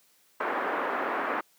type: band-pass noise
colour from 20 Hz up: white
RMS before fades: -30 dBFS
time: 0.4-1.41 s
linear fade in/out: 5 ms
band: 270 to 1600 Hz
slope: 24 dB/octave
effects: white hiss -64 dBFS RMS until 1.58 s + high-pass 150 Hz 12 dB/octave